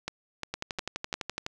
two click trains, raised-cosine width 0.2 ms, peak -15 / -15 dBFS, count 4 / 12, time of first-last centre 0.08-1.14 / 0.54-1.464 s, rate 2.83 / 11.9 Hz, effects none

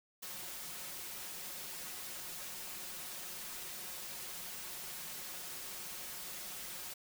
white noise with comb filter, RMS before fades -45 dBFS, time 0.22-6.94 s, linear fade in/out 10 ms, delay 5.5 ms, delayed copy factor +0.6, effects none

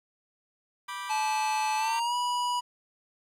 sawtooth chord, G major, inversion first, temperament just, 980 / 1176 / 1568 Hz, B5 / D6 / G6, -14 / +2 / 0 cents, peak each -34 / -34 / -39 dBFS, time 0.88-2 s, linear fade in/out 10 ms
square tone with pitch glide, 865 to 976.6 Hz, A5 to B5, -30 to -20 cents, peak -27 dBFS, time 1.09-2.61 s, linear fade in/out 20 ms, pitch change +210 cents, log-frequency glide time 1.77-2.15 s
effects low-pass 9000 Hz 12 dB/octave + 10-bit

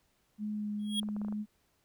sine tone with vibrato, 209.7 Hz, G#3, 17 cents sharp, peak -33 dBFS, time 0.38-1.46 s, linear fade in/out 50 ms, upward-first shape sine, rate 2.1 Hz, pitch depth 13 cents each way
square tone with exponential growth, 3299 Hz, G#7, 12 cents flat, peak -28 dBFS, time 0.79-1 s, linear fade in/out 5 ms, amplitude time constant 44 ms
clicks, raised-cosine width 1 ms, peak -33 dBFS, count 7, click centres 1.031 / 1.088 / 1.165 / 1.216 / 1.248 / 1.284 / 1.325 s
effects pink hiss -73 dBFS RMS until 1.84 s

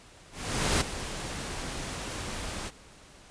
pink noise with ADSR envelope, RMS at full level -24 dBFS, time 0.31-2.71 s, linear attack 500 ms, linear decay 9 ms, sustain -12 dB, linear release 35 ms, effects pink hiss -53 dBFS RMS until 3.3 s + resampled to 22050 Hz

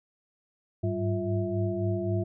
sine tone cluster, 101.3 / 105.1 / 191.9 / 349.3 / 653 Hz, G#2 / G#2 / G3 / F4 / E5, -43 / +21 / -37 / 0 / -17 cents, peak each -31 / -32 / -34 / -31 / -35 dBFS, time 0.83-2.24 s, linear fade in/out 10 ms, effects none

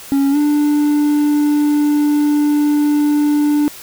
triangle tone with pitch glide, 276.8 to 295 Hz, C#4 to D4, -2 to +8 cents, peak -9 dBFS, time 0.12-3.68 s, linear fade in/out 0 ms, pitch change +110 cents, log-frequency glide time 0.31-0.37 s, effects white hiss -35 dBFS RMS until 3.82 s

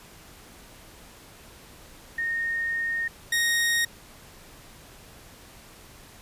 sine / sawtooth tone pair in turn, 1845 / 1866.4 Hz, A#6 / A#6, -18 / +2 cents, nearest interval unison, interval 20 cents, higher second, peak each -25 / -18 dBFS, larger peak second, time 2.18-3.08 / 3.32-3.85 s, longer first, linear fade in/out 5 ms, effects pink hiss -49 dBFS RMS until 6.21 s + resampled to 32000 Hz

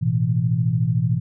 sine chord, A suspended second, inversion none, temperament equal, 110 / 123.47 / 164.81 Hz, A2 / B2 / E3, 0 / 0 / 0 cents, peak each -23 / -20 / -22 dBFS, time 0.01-1.2 s, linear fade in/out 20 ms, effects none

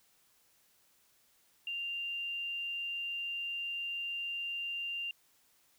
sine tone, 2787 Hz, F7, 4 cents flat, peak -35 dBFS, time 1.67-5.11 s, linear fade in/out 2 ms, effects white hiss -69 dBFS RMS until 5.78 s

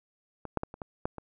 clicks, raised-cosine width 1 ms, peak -24 / -13 / -18 / -28 / -23 / -15 / -25 dBFS, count 7, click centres 0.453 / 0.573 / 0.634 / 0.741 / 0.818 / 1.055 / 1.183 s, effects none

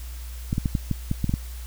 clicks, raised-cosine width 5 ms, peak -10 dBFS, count 9, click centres 0.529 / 0.581 / 0.658 / 0.752 / 0.913 / 1.114 / 1.243 / 1.294 / 1.339 s, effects added 60 Hz sine -33 dBFS peak until 1.66 s + white hiss -46 dBFS RMS until 1.66 s

